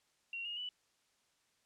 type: tone with pitch steps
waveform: sine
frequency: 2748 / 2855 / 2966 Hz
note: F7 / F7 / F#7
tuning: -29 / +37 / +4 cents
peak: -39 dBFS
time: 0.33-0.69 s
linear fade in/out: 2 ms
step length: 120 ms
effects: white hiss -75 dBFS RMS until 1.65 s + low-pass 8000 Hz 12 dB/octave